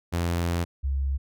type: tone pair in turn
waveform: sawtooth / sine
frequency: 85.8 / 68.1 Hz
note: F2 / C#2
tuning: -30 / -30 cents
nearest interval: major third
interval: 400 cents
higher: first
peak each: -20 / -23 dBFS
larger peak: first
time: 0.12-0.65 / 0.83-1.18 s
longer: first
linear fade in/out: 20 ms
effects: none